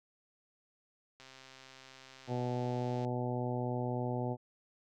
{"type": "click train", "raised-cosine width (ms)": 0.2, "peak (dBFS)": -36, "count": 245, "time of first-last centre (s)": [1.2, 3.048], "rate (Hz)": 132}
{"type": "harmonic tone", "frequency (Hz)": 123.47, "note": "B2", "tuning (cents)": 0, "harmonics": [1, 2, 3, 4, 5, 6, 7], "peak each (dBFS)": [-36, -39, -41, -42, -43, -44, -44], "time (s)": [2.27, 4.37], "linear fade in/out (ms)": 50}
{"effects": []}